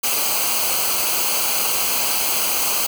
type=noise with comb filter; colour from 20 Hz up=white; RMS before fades=-20 dBFS; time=0.03-2.87 s; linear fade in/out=10 ms; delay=0.55 ms; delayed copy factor=-0.7; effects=none